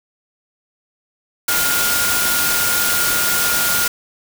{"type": "tone in noise", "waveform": "sine", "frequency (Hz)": 1419, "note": "F6", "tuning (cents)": 27, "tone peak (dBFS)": -21, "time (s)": [1.48, 3.88], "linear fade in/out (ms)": 5, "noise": "white", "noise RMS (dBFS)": -18, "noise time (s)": [1.48, 3.88], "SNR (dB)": -6, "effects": []}